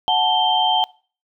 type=tone cluster; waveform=sine; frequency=735 / 875 / 3139 Hz; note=F#5 / A5 / G7; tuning=-12 / -10 / +2 cents; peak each=-19 dBFS; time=0.08-0.84 s; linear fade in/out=0 ms; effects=noise-tail reverb RT60 0.4 s tail -23 dB re dry